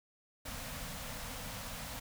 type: band-stop noise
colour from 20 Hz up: pink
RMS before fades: -43 dBFS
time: 0.45-2 s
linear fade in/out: 10 ms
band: 280 to 470 Hz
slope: 96 dB/octave
effects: none